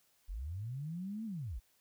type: linear two-way sweep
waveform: sine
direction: up then down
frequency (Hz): 39 to 228.8 to 39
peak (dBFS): -38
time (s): 0.28-1.6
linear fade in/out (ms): 20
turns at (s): 1.25
effects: white hiss -72 dBFS RMS until 1.8 s